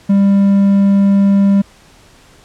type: tone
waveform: triangle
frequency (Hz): 198.3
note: G3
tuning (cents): +20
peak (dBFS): -5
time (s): 0.09-1.62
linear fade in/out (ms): 10
effects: pink hiss -45 dBFS RMS until 2.44 s + low-pass 9000 Hz 12 dB/octave